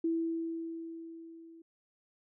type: tone with level ramp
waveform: sine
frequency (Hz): 329.6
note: E4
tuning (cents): 0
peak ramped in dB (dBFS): -27 to -51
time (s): 0.04-1.62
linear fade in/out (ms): 5
effects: none